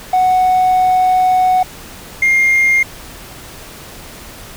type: tone pair in turn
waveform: triangle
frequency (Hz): 740 / 2119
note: F#5 / C7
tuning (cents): 0 / +21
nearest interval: octave + tritone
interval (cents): 1821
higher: second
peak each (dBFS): -6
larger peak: neither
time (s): 0.13-1.63 / 2.22-2.83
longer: first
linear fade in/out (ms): 5
effects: tanh soft clip ceiling -4 dBFS + pink hiss -34 dBFS RMS until 4.56 s